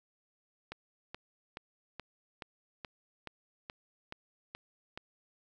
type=click train; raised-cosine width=0.3 ms; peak=-25 dBFS; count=11; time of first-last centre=0.72-4.975 s; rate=2.35 Hz; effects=none